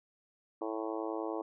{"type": "harmonic tone", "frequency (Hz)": 110, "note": "A2", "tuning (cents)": 0, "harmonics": [3, 4, 5, 6, 7, 8, 9, 10], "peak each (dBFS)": [-38, -40, -42, -44, -45, -46, -47, -48], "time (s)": [0.61, 1.42], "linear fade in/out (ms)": 5, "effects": []}